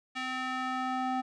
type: tone with band-pass filter sweep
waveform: square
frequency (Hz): 257.7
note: C4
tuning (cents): -26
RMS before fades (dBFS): -33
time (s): 0.15-1.22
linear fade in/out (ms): 20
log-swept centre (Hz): 2200 to 780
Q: 1.3
effects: resampled to 22050 Hz